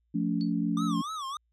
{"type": "chord", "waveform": "sine", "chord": "F augmented", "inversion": "none", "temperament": "equal with one note detuned", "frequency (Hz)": [174.61, 220, 284.5], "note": ["F3", "A3", "C#4"], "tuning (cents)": [0, 0, 45], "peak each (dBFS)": -30, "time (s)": [0.14, 1.02], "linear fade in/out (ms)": 10}
{"type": "tone with exponential decay", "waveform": "sine", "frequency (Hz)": 4454, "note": "C#8", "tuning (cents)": 7, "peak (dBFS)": -38, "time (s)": [0.41, 0.53], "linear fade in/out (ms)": 0, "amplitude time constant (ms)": 25}
{"type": "tone with vibrato", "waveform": "square", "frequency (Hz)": 1174.7, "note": "D6", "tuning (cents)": 0, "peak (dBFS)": -34, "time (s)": [0.77, 1.37], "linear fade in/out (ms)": 2, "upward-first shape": "sine", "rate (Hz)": 3.5, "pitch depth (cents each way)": 180}
{"effects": ["added 58 Hz sine -70 dBFS peak until 1.52 s", "low-pass 8000 Hz 12 dB/octave"]}